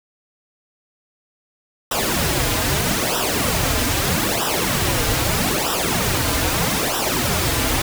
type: noise with flanger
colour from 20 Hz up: pink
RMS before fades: -20 dBFS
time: 1.91-7.82 s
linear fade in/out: 5 ms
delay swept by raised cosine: 0.45 to 5.45 ms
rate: 0.79 Hz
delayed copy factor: -0.8
effects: none